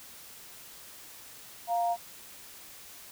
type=tone pair together; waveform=sine; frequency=698.5 / 932.4 Hz; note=F5 / A#5; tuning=0 / 0 cents; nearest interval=perfect fourth; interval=500 cents; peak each=-26 / -34 dBFS; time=1.67-1.97 s; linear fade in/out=50 ms; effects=white hiss -49 dBFS RMS until 3.11 s

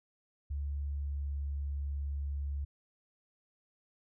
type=tone with pitch glide; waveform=sine; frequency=71.3 to 70.73 Hz; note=C#2 to C#2; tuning=+49 to +35 cents; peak=-33 dBFS; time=0.5-2.65 s; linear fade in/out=10 ms; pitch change=-14 cents; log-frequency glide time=0.89-1.32 s; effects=none

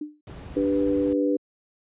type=tone with exponential decay; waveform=sine; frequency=300 Hz; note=D4; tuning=37 cents sharp; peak=-26 dBFS; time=0.01-0.21 s; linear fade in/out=5 ms; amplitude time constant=43 ms
type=noise; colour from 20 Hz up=brown; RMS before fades=-36 dBFS; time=0.27-1.13 s; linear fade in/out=2 ms
type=chord; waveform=sine; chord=G major; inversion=second; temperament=equal; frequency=293.7 / 392 / 493.9 Hz; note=D4 / G4 / B4; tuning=0 / 0 / 0 cents; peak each=-22 / -28 / -25 dBFS; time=0.56-1.37 s; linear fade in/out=10 ms
effects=high-pass 60 Hz 12 dB/octave + resampled to 8000 Hz

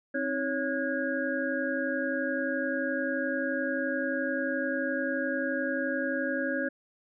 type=tone cluster; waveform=sine; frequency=264.2 / 315.7 / 556 / 1448 / 1640 Hz; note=C4 / D#4 / C#5 / F#6 / G#6; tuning=+17 / +25 / +5 / -38 / -22 cents; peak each=-33 / -36 / -32 / -38 / -33 dBFS; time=0.14-6.69 s; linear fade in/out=10 ms; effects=none

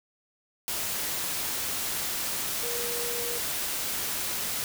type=tone in noise; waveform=sine; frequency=477.1 Hz; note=A#4; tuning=40 cents sharp; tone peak=-35 dBFS; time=2.63-3.38 s; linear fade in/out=0 ms; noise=white; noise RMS=-31 dBFS; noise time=0.68-4.64 s; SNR=-7 dB; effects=none

